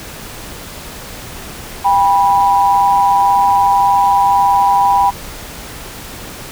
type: tone pair together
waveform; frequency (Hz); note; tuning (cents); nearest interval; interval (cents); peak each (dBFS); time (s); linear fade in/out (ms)
sine; 798 / 980.2; G5 / B5; +31 / -13; major third; 356; -11; 1.84-5.11; 20
effects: pink hiss -30 dBFS RMS until 6.51 s